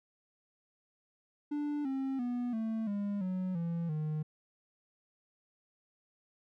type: tone with pitch steps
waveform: triangle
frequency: 293.7 / 267.8 / 244.1 / 222.6 / 202.9 / 185.02 / 168.69 / 153.8 Hz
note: D4 / C4 / B3 / A3 / G#3 / F#3 / E3 / D#3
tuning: 0 / +40 / -20 / +20 / -40 / 0 / +40 / -20 cents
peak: -30 dBFS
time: 1.51-4.23 s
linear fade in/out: 10 ms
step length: 340 ms
effects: none